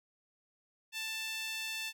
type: tone with high-pass filter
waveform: sawtooth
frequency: 885 Hz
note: A5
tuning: 10 cents sharp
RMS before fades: -39 dBFS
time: 0.92-1.93 s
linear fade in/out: 50 ms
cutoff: 2700 Hz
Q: 2.1
effects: none